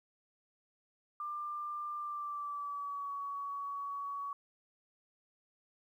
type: tone with pitch glide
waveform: sine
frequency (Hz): 1191 to 1126.8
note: D6 to C#6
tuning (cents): +24 to +28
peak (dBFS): -37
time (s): 1.2-4.33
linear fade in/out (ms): 2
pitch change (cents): -96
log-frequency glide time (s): 1.97-3.12
effects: 12-bit